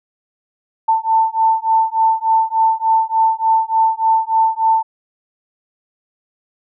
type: beating tone pair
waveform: sine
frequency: 890 / 893.4 Hz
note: A5 / A5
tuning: +20 / +26 cents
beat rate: 3.4 Hz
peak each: -15 dBFS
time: 0.88-4.83 s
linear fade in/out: 10 ms
effects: none